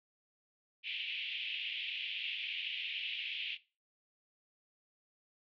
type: band-pass noise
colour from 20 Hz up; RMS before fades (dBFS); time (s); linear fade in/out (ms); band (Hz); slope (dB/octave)
white; -40; 0.83-3.58; 50; 2400 to 3200; 48
effects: noise-tail reverb RT60 0.3 s tail -18 dB re dry